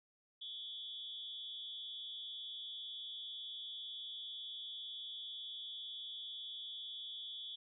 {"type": "tone with amplitude modulation", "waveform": "sine", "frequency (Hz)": 3403, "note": "G#7", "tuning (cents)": 41, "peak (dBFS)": -40, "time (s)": [0.41, 7.56], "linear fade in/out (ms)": 10, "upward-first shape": "sine", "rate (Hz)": 262, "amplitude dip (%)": 90, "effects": []}